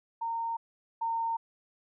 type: tone pair in turn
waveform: sine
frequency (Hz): 919 / 914.8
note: A#5 / A#5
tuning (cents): -25 / -33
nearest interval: unison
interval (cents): 8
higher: first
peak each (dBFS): -30 / -28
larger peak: second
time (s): 0.21-0.57 / 1.01-1.37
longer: neither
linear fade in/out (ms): 10
effects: none